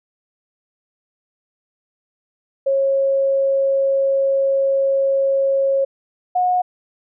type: tone pair in turn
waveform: sine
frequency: 545 / 726 Hz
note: C#5 / F#5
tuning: -29 / -33 cents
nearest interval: perfect fourth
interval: 496 cents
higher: second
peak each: -14 dBFS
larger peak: neither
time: 2.66-5.85 / 6.35-6.62 s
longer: first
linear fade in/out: 10 ms
effects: none